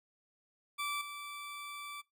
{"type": "tone with level steps", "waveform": "20% pulse", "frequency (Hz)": 1163, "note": "D6", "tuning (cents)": -17, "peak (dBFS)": [-30, -38], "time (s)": [0.78, 2.02], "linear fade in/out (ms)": 20, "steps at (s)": 1.01, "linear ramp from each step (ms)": 5, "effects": ["noise-tail reverb RT60 0.2 s tail -22 dB re dry"]}